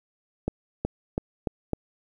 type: accelerating click train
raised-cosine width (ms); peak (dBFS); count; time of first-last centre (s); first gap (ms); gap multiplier
2; -12; 5; 0.48-1.733; 370; 0.89
effects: 9-bit